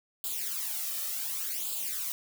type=noise with flanger; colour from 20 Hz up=blue; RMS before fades=-34 dBFS; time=0.24-2.12 s; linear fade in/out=0 ms; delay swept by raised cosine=0.25 to 1.65 ms; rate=0.68 Hz; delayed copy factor=+0.75; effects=none